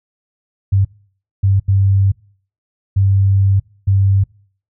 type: tone bursts at uneven times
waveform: sine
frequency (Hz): 97.8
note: G2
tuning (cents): -4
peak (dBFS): -9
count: 5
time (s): 0.72-0.85 / 1.43-1.6 / 1.68-2.12 / 2.96-3.6 / 3.87-4.24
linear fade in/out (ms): 10
effects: noise-tail reverb RT60 0.5 s tail -24 dB re dry